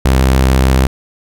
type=tone with vibrato; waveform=sawtooth; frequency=65.41 Hz; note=C2; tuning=in tune; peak=-4 dBFS; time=0.05-0.87 s; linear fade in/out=5 ms; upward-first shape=sine; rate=6.7 Hz; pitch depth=8 cents each way; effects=none